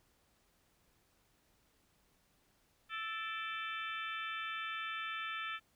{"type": "harmonic tone with a mistuned harmonic", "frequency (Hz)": 440, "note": "A4", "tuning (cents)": 0, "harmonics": [3, 4, 5, 6, 7, 8], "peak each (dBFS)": [-42, -44, -46, -48, -49, -50], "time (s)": [2.89, 5.6], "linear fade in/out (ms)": 50, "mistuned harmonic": 5, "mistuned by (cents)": 98, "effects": ["pink hiss -73 dBFS RMS until 5.75 s"]}